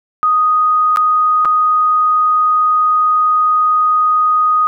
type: tone with dropouts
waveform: sine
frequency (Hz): 1244.5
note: D#6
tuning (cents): 0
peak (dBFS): -9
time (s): 0.23-4.67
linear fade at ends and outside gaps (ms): 0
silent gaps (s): 0.961-0.971 / 1.449-1.455
effects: none